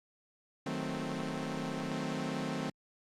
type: chord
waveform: sawtooth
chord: D# diminished seventh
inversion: none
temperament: equal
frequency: 155.56 / 185 / 220 / 261.6 Hz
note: D#3 / F#3 / A3 / C4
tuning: 0 / 0 / 0 / 0 cents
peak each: -36 / -37 / -36 / -34 dBFS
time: 0.66-2.7 s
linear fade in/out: 5 ms
effects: low-pass 7000 Hz 12 dB/octave + Opus 48 kbps